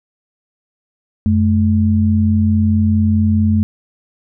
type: tone pair together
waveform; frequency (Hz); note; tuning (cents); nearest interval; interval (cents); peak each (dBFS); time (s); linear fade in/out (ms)
sine; 91 / 215.6; F#2 / A3; -28 / -35; octave + minor third; 1493; -13; 1.26-3.63; 0
effects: none